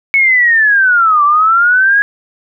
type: linear two-way sweep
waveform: sine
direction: down then up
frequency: 2217 to 1151 to 1671 Hz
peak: -6 dBFS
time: 0.14-2.02 s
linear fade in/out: 0 ms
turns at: 1.24 s
effects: none